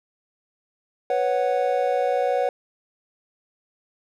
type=chord; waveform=triangle; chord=B suspended second; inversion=none; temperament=equal; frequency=493.9 / 554.4 / 740 Hz; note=B4 / C#5 / F#5; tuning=0 / 0 / 0 cents; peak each=-22 dBFS; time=1.1-2.49 s; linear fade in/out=2 ms; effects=none